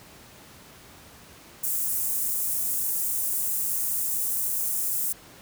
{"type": "high-pass noise", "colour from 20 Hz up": "white", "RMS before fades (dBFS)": -27, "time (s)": [1.63, 5.13], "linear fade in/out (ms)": 10, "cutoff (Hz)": 7900, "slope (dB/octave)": 24, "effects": ["pink hiss -49 dBFS RMS until 5.41 s", "high-pass 60 Hz 12 dB/octave"]}